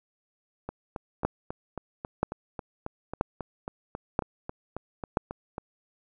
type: two click trains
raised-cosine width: 1 ms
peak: -20 / -9 dBFS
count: 19 / 5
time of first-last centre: 0.69-5.581 / 1.25-5.172 s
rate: 3.68 / 1.02 Hz
effects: none